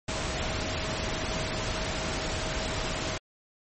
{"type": "tone in noise", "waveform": "sine", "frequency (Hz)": 636, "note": "D#5", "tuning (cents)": 38, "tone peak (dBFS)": -39, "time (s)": [0.08, 3.18], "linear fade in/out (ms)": 5, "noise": "pink", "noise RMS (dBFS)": -31, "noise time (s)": [0.08, 3.18], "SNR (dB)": -11, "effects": ["low-pass 9000 Hz 12 dB/octave", "MP3 32 kbps"]}